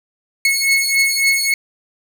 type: beating tone pair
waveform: sawtooth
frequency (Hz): 2187 / 2190.6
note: C#7 / C#7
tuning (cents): -24 / -21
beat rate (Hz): 3.6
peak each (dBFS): -13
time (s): 0.45-1.54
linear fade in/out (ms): 2
effects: none